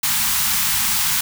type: band-stop noise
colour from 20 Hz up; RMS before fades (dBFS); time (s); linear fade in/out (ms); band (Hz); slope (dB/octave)
white; -19; 0.03-1.21; 5; 240 to 780; 96
effects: none